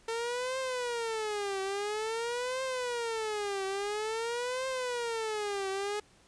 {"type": "tone with vibrato", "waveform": "sawtooth", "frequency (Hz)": 449.9, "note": "A4", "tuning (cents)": 39, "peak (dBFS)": -28, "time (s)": [0.08, 6], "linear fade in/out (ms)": 5, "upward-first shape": "triangle", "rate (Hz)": 0.49, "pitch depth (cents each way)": 280, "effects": ["pink hiss -62 dBFS RMS until 6.27 s", "resampled to 22050 Hz"]}